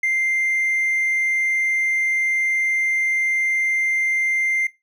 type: tone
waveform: triangle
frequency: 2093 Hz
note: C7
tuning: in tune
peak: -15 dBFS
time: 0.03-4.67 s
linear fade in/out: 5 ms
effects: noise-tail reverb RT60 0.2 s tail -18 dB re dry + tanh soft clip ceiling -12 dBFS